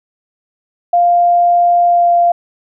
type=tone with pitch glide; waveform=sine; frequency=698.5 to 693.7 Hz; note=F5 to F5; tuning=0 to -12 cents; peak=-7 dBFS; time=0.93-2.32 s; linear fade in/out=5 ms; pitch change=-12 cents; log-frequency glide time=1.86-2.11 s; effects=none